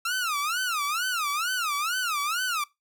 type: tone with vibrato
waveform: sawtooth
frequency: 1318.5 Hz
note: E6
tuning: in tune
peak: -22 dBFS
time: 0.05-2.64 s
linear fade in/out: 5 ms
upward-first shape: sine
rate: 2.2 Hz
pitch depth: 250 cents each way
effects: noise-tail reverb RT60 0.2 s tail -21 dB re dry